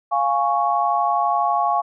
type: chord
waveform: sine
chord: Db major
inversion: first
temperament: equal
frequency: 698.5 / 830.6 / 1108.7 Hz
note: F5 / Ab5 / Db6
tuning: 0 / 0 / 0 cents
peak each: -21 dBFS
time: 0.11-1.82 s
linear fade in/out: 20 ms
effects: none